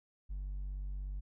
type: tone with hard clipping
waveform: triangle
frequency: 48.38 Hz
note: G1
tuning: 22 cents flat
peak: -36 dBFS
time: 0.29-1.21 s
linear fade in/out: 20 ms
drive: 1 dB
effects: none